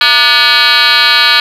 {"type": "tone with frequency modulation", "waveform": "sine", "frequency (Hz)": 2794, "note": "F7", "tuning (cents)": 0, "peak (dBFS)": -3, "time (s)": [0.01, 1.4], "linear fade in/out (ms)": 2, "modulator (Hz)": 266, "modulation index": 6.2, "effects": ["tanh soft clip ceiling -2 dBFS", "7-bit"]}